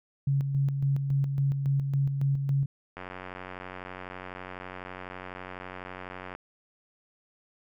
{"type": "tone with tremolo", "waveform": "sine", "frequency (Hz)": 138.5, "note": "C#3", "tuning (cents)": -1, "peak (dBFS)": -22, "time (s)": [0.27, 2.66], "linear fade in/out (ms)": 5, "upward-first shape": "square", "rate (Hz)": 3.6, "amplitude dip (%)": 45}
{"type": "click train", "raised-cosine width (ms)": 0.5, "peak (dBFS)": -24, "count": 312, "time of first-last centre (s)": [2.97, 6.35], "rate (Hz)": 92}
{"effects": []}